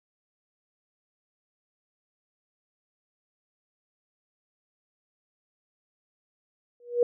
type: tone with exponential growth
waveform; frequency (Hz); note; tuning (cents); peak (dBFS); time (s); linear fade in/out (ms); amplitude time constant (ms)
sine; 481.5; B4; -44; -15; 6.8-7.03; 2; 48
effects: none